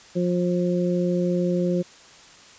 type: harmonic tone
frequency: 177.4 Hz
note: F3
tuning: 27 cents sharp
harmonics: 1 / 2 / 3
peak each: -22 / -25 / -27 dBFS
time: 0.15-1.83 s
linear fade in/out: 20 ms
effects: white hiss -48 dBFS RMS until 2.58 s + resampled to 16000 Hz